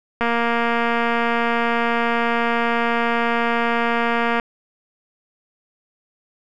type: click train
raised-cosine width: 0.5 ms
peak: -6 dBFS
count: 981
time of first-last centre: 0.21-4.398 s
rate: 234 Hz
effects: none